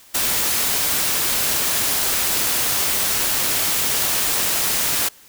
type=noise; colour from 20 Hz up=white; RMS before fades=-20 dBFS; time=0.14-5.09 s; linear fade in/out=10 ms; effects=white hiss -48 dBFS RMS until 5.28 s